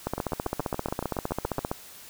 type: two click trains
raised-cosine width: 1 ms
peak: -13 / -16 dBFS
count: 26 / 11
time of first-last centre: 0.07-1.715 / 0.18-1.59 s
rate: 15.2 / 7.09 Hz
effects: white hiss -47 dBFS RMS until 2.09 s